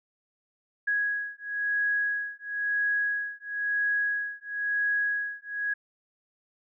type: beating tone pair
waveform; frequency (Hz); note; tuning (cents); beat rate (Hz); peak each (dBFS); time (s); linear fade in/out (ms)
sine; 1661.2 / 1662.19; G#6 / G#6; 0 / +1; 0.99; -29; 0.87-5.74; 10
effects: none